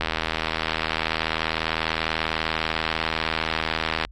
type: click train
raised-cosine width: 0.3 ms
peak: -7 dBFS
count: 325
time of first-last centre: 0.01-4.05 s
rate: 80.2 Hz
effects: added 50 Hz sine -42 dBFS peak until 4.11 s + AAC 48 kbps